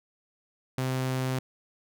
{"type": "tone", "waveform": "sawtooth", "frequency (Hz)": 129.9, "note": "C3", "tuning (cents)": -12, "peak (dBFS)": -23, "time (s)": [0.78, 1.39], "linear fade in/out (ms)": 2, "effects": []}